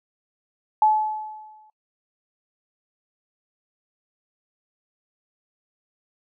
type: tone with exponential decay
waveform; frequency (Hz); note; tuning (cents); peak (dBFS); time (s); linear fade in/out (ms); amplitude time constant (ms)
sine; 860; A5; -40; -12; 0.82-1.7; 2; 190
effects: noise-tail reverb RT60 0.1 s tail -24 dB re dry